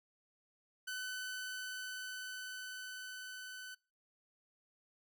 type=tone with level ramp; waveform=sawtooth; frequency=1508 Hz; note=F#6; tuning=32 cents sharp; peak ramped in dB=-36 to -43 dBFS; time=0.87-3.75 s; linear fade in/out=10 ms; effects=noise-tail reverb RT60 0.4 s tail -26 dB re dry